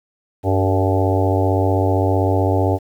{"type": "harmonic tone with a mistuned harmonic", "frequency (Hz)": 95.6, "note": "G2", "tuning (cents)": -43, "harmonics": [1, 3, 4, 5, 6, 7, 8, 9], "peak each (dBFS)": [-17, -22, -23, -24, -25, -25, -26, -27], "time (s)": [0.43, 2.79], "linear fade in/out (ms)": 50, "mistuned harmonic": 5, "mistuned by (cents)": -51, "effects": ["8-bit"]}